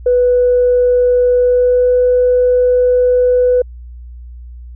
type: tone with pitch glide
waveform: sine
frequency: 493.9 to 497.3 Hz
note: B4 to B4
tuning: 0 to +12 cents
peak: -7 dBFS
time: 0.06-3.62 s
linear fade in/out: 5 ms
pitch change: +12 cents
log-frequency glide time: 1.37-1.94 s
effects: tanh soft clip ceiling -3 dBFS + added 60 Hz sine -29 dBFS peak until 4.75 s